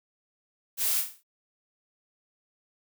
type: noise with echo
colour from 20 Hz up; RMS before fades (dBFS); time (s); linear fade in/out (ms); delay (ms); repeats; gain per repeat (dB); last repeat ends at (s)
blue; -27; 0.77-1.04; 50; 39; 5; -7; 1.235
effects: none